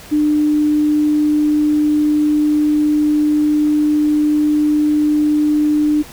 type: tone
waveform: sine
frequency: 300 Hz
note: D4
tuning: 37 cents sharp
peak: -11 dBFS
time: 0.11-6.03 s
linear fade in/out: 20 ms
effects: pink hiss -37 dBFS RMS until 6.12 s